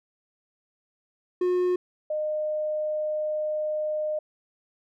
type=tone pair in turn; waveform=triangle / sine; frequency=360.9 / 611.5 Hz; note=F#4 / D#5; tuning=-43 / -30 cents; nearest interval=major sixth; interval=913 cents; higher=second; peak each=-19 / -25 dBFS; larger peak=first; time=1.41-1.76 / 2.1-4.19 s; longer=second; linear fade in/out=5 ms; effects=none